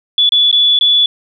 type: tone with dropouts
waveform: sine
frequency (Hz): 3437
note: A7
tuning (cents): -41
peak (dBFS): -7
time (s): 0.18-1.06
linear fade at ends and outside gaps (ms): 2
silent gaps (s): 0.292-0.321 / 0.514-0.527 / 0.79-0.81
effects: none